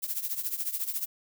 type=noise with tremolo; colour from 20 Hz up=violet; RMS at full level=-29 dBFS; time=0.02-1.06 s; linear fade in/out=20 ms; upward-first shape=triangle; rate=14 Hz; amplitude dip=85%; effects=none